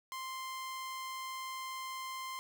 sawtooth tone, 1046.5 Hz, C6, in tune, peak -36 dBFS, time 0.12-2.39 s, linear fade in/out 0 ms, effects none

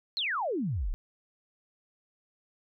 sine exponential sweep, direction down, 4329 to 30.08 Hz, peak -28 dBFS, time 0.17-0.94 s, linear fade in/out 0 ms, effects none

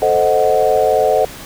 sine chord, A diminished seventh, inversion none, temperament equal, 440 / 523.3 / 622.3 / 740 Hz, A4 / C5 / Eb5 / Gb5, 0 / 0 / 0 / 0 cents, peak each -16 dBFS, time 0.02-1.25 s, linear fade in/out 2 ms, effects pink hiss -33 dBFS RMS until 1.45 s

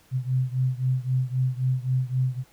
sine beating tone pair, 127.4 / 131.2 Hz, C3 / C3, -46 / +5 cents, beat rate 3.8 Hz, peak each -24 / -26 dBFS, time 0.11-2.44 s, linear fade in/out 50 ms, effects pink hiss -58 dBFS RMS until 2.52 s

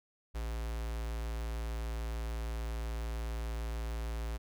square tone with notch filter, 56.6 Hz, A1, 50 cents sharp, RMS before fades -37 dBFS, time 0.34-4.38 s, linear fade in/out 20 ms, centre 210 Hz, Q 1.3, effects none

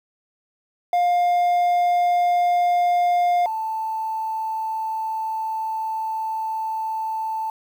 triangle / sine tone pair in turn, 706 / 882.8 Hz, F5 / A5, +19 / +5 cents, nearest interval major third, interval 386 cents, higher second, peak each -14 / -23 dBFS, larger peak first, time 0.93-3.46 / 3.46-7.5 s, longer second, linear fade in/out 2 ms, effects 8-bit

